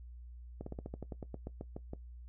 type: slowing click train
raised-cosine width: 2 ms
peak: -28 dBFS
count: 14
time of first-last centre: 0.61-1.934 s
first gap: 54 ms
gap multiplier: 1.1
effects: noise-tail reverb RT60 0.1 s tail -17 dB re dry + added 60 Hz sine -47 dBFS peak until 2.28 s